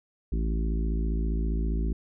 harmonic tone, 55 Hz, A1, in tune, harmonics 1 / 3 / 4 / 5 / 6 / 7, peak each -25 / -35 / -37 / -39 / -41 / -42 dBFS, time 0.32-1.93 s, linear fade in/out 5 ms, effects none

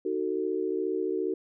sine chord, D# diminished, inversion none, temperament just, 311.1 / 373.4 / 448 Hz, D#4 / F#4 / A4, 0 / +16 / +31 cents, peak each -33 / -29 / -32 dBFS, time 0.05-1.34 s, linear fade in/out 5 ms, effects none

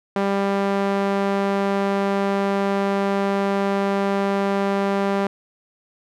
sawtooth tone with band-pass filter, 197.9 Hz, G3, 17 cents sharp, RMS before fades -21 dBFS, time 0.16-5.27 s, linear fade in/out 2 ms, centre 670 Hz, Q 0.6, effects none

